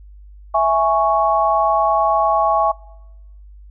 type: chord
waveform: sine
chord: C# minor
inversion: first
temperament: equal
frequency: 659.3 / 830.6 / 1108.7 Hz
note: E5 / G#5 / C#6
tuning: 0 / 0 / 0 cents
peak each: -17 dBFS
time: 0.54-2.72 s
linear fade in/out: 10 ms
effects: noise-tail reverb RT60 1.0 s tail -25 dB re dry + added 50 Hz sine -38 dBFS peak until 3.7 s